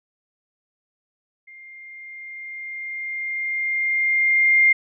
sine tone with level ramp, 2111 Hz, C7, 15 cents sharp, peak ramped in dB -41 to -11 dBFS, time 1.47-4.73 s, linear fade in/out 10 ms, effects none

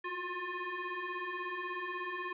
sine tone with frequency modulation, 347.3 Hz, F4, 10 cents flat, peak -36 dBFS, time 0.04-2.33 s, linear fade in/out 5 ms, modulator 711 Hz, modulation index 2.8, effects none

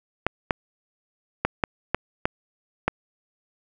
clicks, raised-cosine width 0.5 ms, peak -5 dBFS, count 7, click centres 0.266 / 0.508 / 1.45 / 1.638 / 1.946 / 2.255 / 2.88 s, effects none

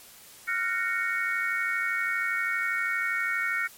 sine chord, Gb major seventh, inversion third, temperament just, 1387.5 / 1480 / 1850 / 2220 Hz, F6 / Gb6 / Bb6 / Db7, -12 / 0 / -14 / +2 cents, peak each -31 / -33 / -30 / -30 dBFS, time 0.47-3.68 s, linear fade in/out 20 ms, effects white hiss -50 dBFS RMS until 3.77 s + MP3 64 kbps

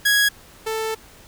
sawtooth tone pair in turn, 1661.2 / 441.9 Hz, G#6 / A4, 0 / +7 cents, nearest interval octave + major seventh, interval 2293 cents, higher first, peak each -11 / -19 dBFS, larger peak first, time 0.05-0.29 / 0.66-0.95 s, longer second, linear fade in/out 10 ms, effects pink hiss -47 dBFS RMS until 1.27 s

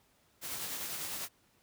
white noise with tremolo, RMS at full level -38 dBFS, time 0.41-1.29 s, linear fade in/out 50 ms, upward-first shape sine, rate 10 Hz, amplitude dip 30%, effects pink hiss -69 dBFS RMS until 1.62 s + high-pass 60 Hz 12 dB/octave

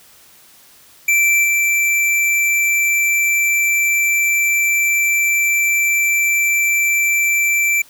square tone with level steps, 2339 Hz, D7, 8 cents flat, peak -12 / -14 dBFS, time 1.08-7.82 s, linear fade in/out 5 ms, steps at 1.43 s, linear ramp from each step 20 ms, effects white hiss -47 dBFS RMS until 7.89 s

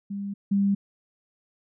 sine tone pair in turn, 200 / 199.03 Hz, G3 / G3, +35 / +27 cents, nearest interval unison, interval 8 cents, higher first, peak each -29 / -19 dBFS, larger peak second, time 0.1-0.34 / 0.51-0.75 s, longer neither, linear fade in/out 10 ms, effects none

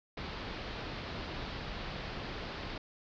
pink low-pass noise, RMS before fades -41 dBFS, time 0.17-2.78 s, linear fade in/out 5 ms, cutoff 4800 Hz, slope 48 dB/octave, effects none

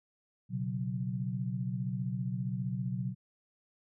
sine chord, B suspended second, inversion none, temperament equal, 123.47 / 138.59 / 185 Hz, B2 / C#3 / F#3, 0 / 0 / 0 cents, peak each -35 / -38 / -36 dBFS, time 0.49-3.15 s, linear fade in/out 50 ms, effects none

